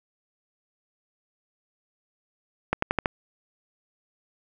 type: accelerating click train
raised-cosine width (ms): 0.5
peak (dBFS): -7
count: 5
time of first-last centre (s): 2.73-3.058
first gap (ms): 94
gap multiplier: 0.91
effects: none